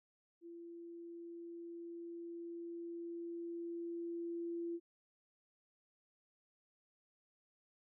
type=tone with level ramp; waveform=sine; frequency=339.8 Hz; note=F4; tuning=47 cents flat; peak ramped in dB=-49 to -38 dBFS; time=0.41-4.8 s; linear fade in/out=50 ms; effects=none